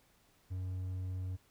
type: tone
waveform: triangle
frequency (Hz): 92.5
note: F#2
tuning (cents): 0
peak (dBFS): -34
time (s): 0.5-1.37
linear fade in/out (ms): 20
effects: pink hiss -69 dBFS RMS until 1.5 s